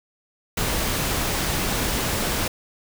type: noise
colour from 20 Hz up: pink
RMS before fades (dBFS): -24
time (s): 0.57-2.48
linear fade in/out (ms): 5
effects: none